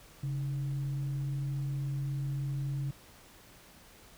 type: tone with frequency modulation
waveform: sine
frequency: 138.1 Hz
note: C#3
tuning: 6 cents flat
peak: -31 dBFS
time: 0.23-2.91 s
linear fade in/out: 5 ms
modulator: 173 Hz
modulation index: 0.24
effects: pink hiss -56 dBFS RMS until 4.17 s